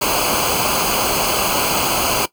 pink noise with comb filter, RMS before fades -18 dBFS, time 0.01-2.26 s, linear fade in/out 10 ms, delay 0.54 ms, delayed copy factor -0.8, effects noise-tail reverb RT60 0.1 s tail -17 dB re dry

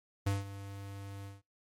square tone with ADSR envelope, 99.2 Hz, G2, 21 cents sharp, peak -28 dBFS, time 0.26-1.42 s, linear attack 9 ms, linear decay 170 ms, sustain -15 dB, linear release 170 ms, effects noise-tail reverb RT60 0.2 s tail -24 dB re dry + MP3 64 kbps

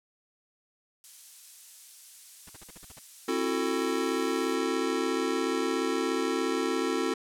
violet noise, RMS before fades -42 dBFS, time 1.04-4.55 s, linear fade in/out 0 ms
pink noise bursts, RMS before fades -48 dBFS, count 8, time 2.47-2.992 s, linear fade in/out 5 ms, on 25 ms, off 46 ms
square chord, F# half-diminished seventh, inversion second, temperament just, 266.4 / 333 / 370 / 444 Hz, C4 / E4 / F#4 / A4, +31 / +18 / 0 / +16 cents, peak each -33 dBFS, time 3.28-7.14 s, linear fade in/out 5 ms
effects low-pass 9000 Hz 12 dB/octave

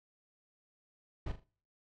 brown noise with echo, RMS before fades -36 dBFS, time 1.26-1.32 s, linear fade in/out 5 ms, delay 40 ms, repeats 3, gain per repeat -10 dB, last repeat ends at 1.44 s, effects noise-tail reverb RT60 0.5 s tail -26 dB re dry + low-pass 4000 Hz 12 dB/octave

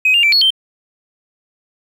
triangle tone with pitch steps, 2524 / 2802 / 2334 / 4359 / 3124 Hz, D#7 / F7 / D7 / C#8 / G7, +24 / +5 / -11 / -30 / -7 cents, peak -6 dBFS, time 0.05-0.505 s, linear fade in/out 5 ms, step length 91 ms, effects tanh soft clip ceiling -6 dBFS

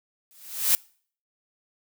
blue noise with exponential growth, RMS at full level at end -17 dBFS, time 0.31-0.75 s, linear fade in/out 1 ms, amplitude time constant 94 ms, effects noise-tail reverb RT60 0.5 s tail -25 dB re dry

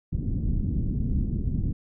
pink low-pass noise, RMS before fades -26 dBFS, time 0.12-1.73 s, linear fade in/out 10 ms, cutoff 250 Hz, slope 24 dB/octave, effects none

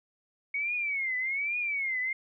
sine tone with vibrato, 2217 Hz, C#7, in tune, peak -28 dBFS, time 0.54-2.13 s, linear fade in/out 5 ms, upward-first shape triangle, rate 1.2 Hz, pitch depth 190 cents each way, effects none

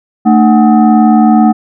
sine tone with frequency modulation, 221.9 Hz, A3, 15 cents sharp, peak -3 dBFS, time 0.25-1.53 s, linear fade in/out 20 ms, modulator 522 Hz, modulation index 0.97, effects none

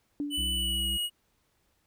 sine tone with exponential decay, 290 Hz, D4, 22 cents flat, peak -27 dBFS, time 0.2-0.76 s, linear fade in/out 1 ms, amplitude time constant 120 ms
square tone with pitch glide, 2983 to 2896 Hz, F#7 to F#7, +13 to -38 cents, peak -29 dBFS, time 0.3-1.1 s, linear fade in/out 50 ms, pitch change -51 cents, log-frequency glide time 0.52-0.89 s
harmonic tone, 65.2 Hz, C2, 5 cents flat, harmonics 1 / 3 / 5, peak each -33 / -41 / -46 dBFS, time 0.37-0.98 s, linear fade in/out 20 ms
effects pink hiss -72 dBFS RMS until 1.86 s

